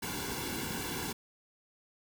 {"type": "noise with comb filter", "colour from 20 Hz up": "pink", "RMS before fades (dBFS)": -37, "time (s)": [0.02, 1.13], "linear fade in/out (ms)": 10, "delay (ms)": 1.6, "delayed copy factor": -0.8, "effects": []}